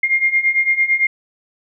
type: beating tone pair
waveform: sine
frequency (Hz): 2116 / 2124.9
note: C7 / C7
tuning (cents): +19 / +26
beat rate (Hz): 8.9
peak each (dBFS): -18 / -15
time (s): 0.03-1.07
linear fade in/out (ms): 5
effects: none